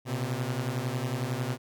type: beating tone pair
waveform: sawtooth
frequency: 120 / 131 Hz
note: B2 / C3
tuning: -49 / +2 cents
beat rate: 11 Hz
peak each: -28 / -28 dBFS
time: 0.05-1.58 s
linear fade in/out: 50 ms
effects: none